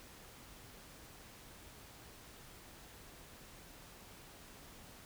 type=silence; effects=pink hiss -56 dBFS RMS until 5.05 s